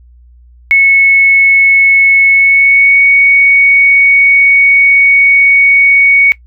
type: tone with pitch glide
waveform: sine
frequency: 2200 to 2231 Hz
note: C#7 to C#7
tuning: -14 to +11 cents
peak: -3 dBFS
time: 0.71-6.32 s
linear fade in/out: 0 ms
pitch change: +25 cents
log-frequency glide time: 2.31-3.01 s
effects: noise-tail reverb RT60 0.1 s tail -19 dB re dry + added 60 Hz sine -37 dBFS peak until 6.46 s